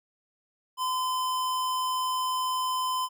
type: tone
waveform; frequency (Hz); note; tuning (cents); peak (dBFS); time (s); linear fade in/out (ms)
square; 1022; C6; -41; -27; 0.77-3.09; 50
effects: none